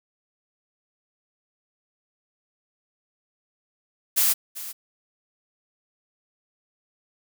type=noise with echo; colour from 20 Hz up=blue; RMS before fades=-20 dBFS; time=4.16-4.34 s; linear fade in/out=20 ms; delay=390 ms; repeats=1; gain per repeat=-15 dB; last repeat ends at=4.73 s; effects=none